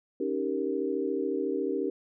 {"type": "chord", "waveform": "sine", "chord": "Eb dominant seventh", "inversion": "third", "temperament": "equal", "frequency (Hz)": [277.2, 311.1, 392, 466.2], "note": ["Db4", "Eb4", "G4", "Bb4"], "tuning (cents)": [0, 0, 0, 0], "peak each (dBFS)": [-33, -34, -31, -33], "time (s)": [0.2, 1.9], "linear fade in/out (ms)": 5, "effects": []}